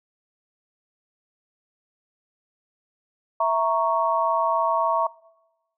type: chord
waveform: sine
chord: A# diminished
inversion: second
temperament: equal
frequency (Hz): 659.3 / 932.3 / 1108.7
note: E5 / A#5 / C#6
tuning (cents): 0 / 0 / 0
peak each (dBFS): -23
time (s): 3.4-5.07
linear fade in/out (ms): 5
effects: noise-tail reverb RT60 1.0 s tail -23 dB re dry